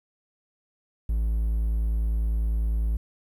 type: tone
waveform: triangle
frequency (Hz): 55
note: A1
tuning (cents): 0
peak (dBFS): -20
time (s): 1.09-2.97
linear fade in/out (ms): 5
effects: 10-bit